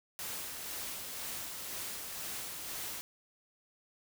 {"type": "noise with tremolo", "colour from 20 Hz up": "white", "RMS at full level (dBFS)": -40, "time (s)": [0.19, 3.01], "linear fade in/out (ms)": 0, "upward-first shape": "sine", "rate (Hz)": 2, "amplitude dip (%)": 30, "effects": []}